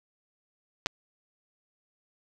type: clicks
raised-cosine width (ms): 0.2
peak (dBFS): -8 / -12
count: 2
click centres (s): 0.861 / 0.868
effects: none